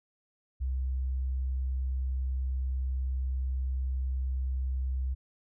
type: tone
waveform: sine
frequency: 64.9 Hz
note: C2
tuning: 13 cents flat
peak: -28 dBFS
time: 0.6-5.15 s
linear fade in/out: 20 ms
effects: none